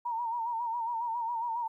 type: tone with vibrato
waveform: sine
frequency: 932.3 Hz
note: A#5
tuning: in tune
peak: -30 dBFS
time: 0.05-1.68 s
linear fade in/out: 10 ms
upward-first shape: sine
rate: 7.3 Hz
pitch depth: 71 cents each way
effects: 12-bit